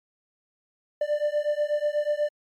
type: beating tone pair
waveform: triangle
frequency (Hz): 589 / 597.2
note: D5 / D5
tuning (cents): +5 / +29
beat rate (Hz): 8.2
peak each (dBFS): -24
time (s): 1.01-2.29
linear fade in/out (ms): 5
effects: MP3 96 kbps